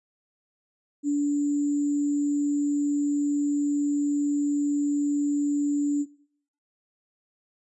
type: tone with sample-and-hold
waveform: sine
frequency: 288.9 Hz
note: D4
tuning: 28 cents flat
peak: -21 dBFS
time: 1.03-6.06 s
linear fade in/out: 50 ms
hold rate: 7350 Hz
effects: noise-tail reverb RT60 0.6 s tail -20 dB re dry + resampled to 24000 Hz